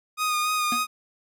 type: tone with vibrato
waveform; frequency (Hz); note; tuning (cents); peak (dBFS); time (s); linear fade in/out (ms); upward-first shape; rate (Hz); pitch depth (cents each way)
sawtooth; 1235; D#6; -13; -19; 0.17-0.87; 50; sine; 3.5; 22
type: tone with exponential decay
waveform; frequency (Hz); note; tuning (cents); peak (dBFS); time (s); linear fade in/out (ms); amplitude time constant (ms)
square; 239.3; A#3; +46; -26; 0.72-0.87; 2; 32
effects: none